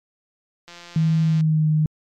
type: click train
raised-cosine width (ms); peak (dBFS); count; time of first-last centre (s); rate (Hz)
0.2; -24; 127; 0.68-1.408; 173
type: tone with pitch glide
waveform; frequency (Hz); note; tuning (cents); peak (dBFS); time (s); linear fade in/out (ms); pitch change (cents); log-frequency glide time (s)
sine; 160 to 154.37; D#3 to D#3; +49 to -13; -15; 0.96-1.86; 2; -62; 1.22-1.68
effects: MP3 96 kbps